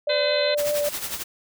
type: tone with vibrato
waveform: sine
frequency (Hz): 587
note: D5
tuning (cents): -1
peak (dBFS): -21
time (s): 0.07-0.89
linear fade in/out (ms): 5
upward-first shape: triangle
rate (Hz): 5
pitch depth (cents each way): 16
type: harmonic tone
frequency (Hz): 509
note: C5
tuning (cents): -48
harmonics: 1 / 2 / 3 / 4 / 5 / 6 / 7 / 8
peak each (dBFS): -29 / -37 / -32 / -32 / -33 / -38 / -31 / -27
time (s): 0.09-0.55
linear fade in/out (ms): 10
type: noise with tremolo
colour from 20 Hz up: white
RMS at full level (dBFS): -28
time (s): 0.57-1.24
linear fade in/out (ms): 20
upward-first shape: sine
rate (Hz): 11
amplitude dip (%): 65
effects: none